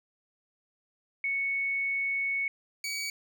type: tone pair in turn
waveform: sine / 20% pulse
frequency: 2215 / 2269 Hz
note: C#7 / C#7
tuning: -2 / +40 cents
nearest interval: unison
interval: 42 cents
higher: second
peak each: -27 / -27 dBFS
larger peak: neither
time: 1.24-2.48 / 2.84-3.1 s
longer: first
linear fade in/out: 2 ms
effects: none